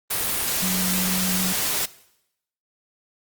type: tone in noise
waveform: sine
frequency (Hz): 185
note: F#3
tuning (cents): 0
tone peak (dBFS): -24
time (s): 0.62-1.53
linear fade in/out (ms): 10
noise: white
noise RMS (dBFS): -24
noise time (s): 0.1-1.86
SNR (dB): -3
effects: noise-tail reverb RT60 0.8 s tail -19 dB re dry + Opus 32 kbps